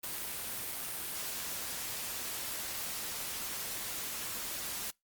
white noise with amplitude modulation, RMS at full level -37 dBFS, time 0.03-4.91 s, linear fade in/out 10 ms, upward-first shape sine, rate 237 Hz, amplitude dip 35%, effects noise-tail reverb RT60 0.2 s tail -26 dB re dry + Opus 32 kbps

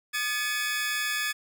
sawtooth tone cluster, 1222 / 1712 / 2240 / 2526 Hz, D#6 / A6 / C#7 / D#7, -32 / -48 / +18 / +26 cents, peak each -34 / -25 / -34 / -31 dBFS, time 0.13-1.33 s, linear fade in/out 20 ms, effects none

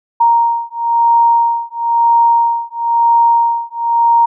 sine beating tone pair, 932.3 / 933.3 Hz, A#5 / A#5, 0 / +2 cents, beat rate 1 Hz, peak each -12 dBFS, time 0.2-4.26 s, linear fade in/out 10 ms, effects none

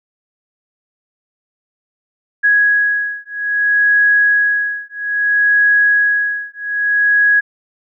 sine beating tone pair, 1664 / 1664.61 Hz, G#6 / G#6, +3 / +4 cents, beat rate 0.61 Hz, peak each -14 dBFS, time 2.43-7.41 s, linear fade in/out 20 ms, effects none

